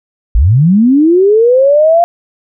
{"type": "linear sweep", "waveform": "sine", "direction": "up", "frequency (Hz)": [45.6, 698.5], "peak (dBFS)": -4, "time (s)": [0.35, 2.04], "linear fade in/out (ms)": 0, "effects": []}